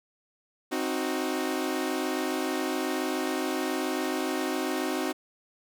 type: chord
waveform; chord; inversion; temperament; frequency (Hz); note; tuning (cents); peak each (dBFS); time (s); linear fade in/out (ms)
sawtooth; C diminished; none; equal with one note detuned; 263.9 / 311.1 / 370; C4 / Eb4 / Gb4; +15 / 0 / 0; -28; 0.71-5.13; 20
effects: none